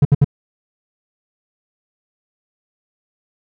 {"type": "tone bursts", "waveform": "triangle", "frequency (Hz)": 142.4, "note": "C#3", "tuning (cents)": 47, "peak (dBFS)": -5, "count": 3, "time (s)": [0.02, 0.245], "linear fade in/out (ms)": 5, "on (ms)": 31, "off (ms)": 66, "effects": []}